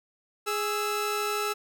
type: tone pair together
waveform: sawtooth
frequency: 415.3 / 1318.5 Hz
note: G#4 / E6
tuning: 0 / 0 cents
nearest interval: octave + minor sixth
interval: 2000 cents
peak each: -26 dBFS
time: 0.46-1.54 s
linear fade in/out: 20 ms
effects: none